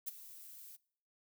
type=noise with ADSR envelope; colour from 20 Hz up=violet; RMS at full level=-38 dBFS; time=0.06-0.77 s; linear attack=21 ms; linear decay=18 ms; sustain=-15 dB; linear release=20 ms; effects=noise-tail reverb RT60 0.6 s tail -23 dB re dry